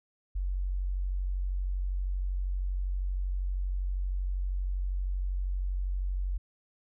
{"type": "tone", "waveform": "sine", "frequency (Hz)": 46.33, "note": "F#1", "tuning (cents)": 3, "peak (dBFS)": -28, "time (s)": [0.35, 6.38], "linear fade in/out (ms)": 10, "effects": []}